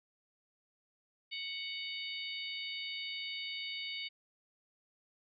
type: harmonic tone with a mistuned harmonic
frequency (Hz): 741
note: F#5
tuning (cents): +2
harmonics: 3 / 4 / 5 / 6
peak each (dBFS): -43 / -43 / -44 / -47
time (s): 1.31-4.09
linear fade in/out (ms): 20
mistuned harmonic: 6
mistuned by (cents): +41
effects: none